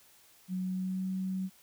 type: tone with pitch glide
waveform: sine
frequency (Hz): 185 to 188.23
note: F#3 to F#3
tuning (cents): 0 to +30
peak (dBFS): -31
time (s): 0.48-1.5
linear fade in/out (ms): 50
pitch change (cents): +30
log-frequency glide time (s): 0.6-1.1
effects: white hiss -61 dBFS RMS until 1.62 s